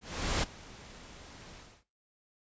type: noise with ADSR envelope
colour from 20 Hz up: pink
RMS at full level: -29 dBFS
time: 0.01-1.84 s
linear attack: 420 ms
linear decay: 14 ms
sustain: -21 dB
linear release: 270 ms
effects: noise-tail reverb RT60 0.3 s tail -18 dB re dry + resampled to 16000 Hz